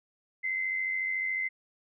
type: tone with amplitude modulation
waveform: sine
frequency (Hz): 2064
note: C7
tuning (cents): -24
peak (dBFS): -26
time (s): 0.43-1.49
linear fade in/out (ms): 20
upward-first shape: sine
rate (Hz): 93.9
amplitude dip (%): 50
effects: none